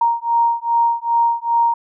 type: beating tone pair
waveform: sine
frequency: 932.3 / 934.8 Hz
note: A#5 / A#5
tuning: 0 / +5 cents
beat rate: 2.5 Hz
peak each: -17 dBFS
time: 0.01-1.74 s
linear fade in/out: 5 ms
effects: none